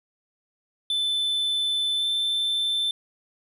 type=tone with pitch glide; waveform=triangle; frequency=3520 to 3544 Hz; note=A7 to A7; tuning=0 to +12 cents; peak=-21 dBFS; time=0.9-2.91 s; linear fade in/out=2 ms; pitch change=+12 cents; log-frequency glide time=1.97-2.05 s; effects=none